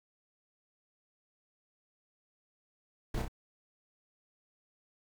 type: noise with echo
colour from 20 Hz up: brown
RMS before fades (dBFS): -33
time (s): 3.14-3.22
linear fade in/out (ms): 5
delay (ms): 31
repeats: 2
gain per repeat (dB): -4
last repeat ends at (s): 3.282
effects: none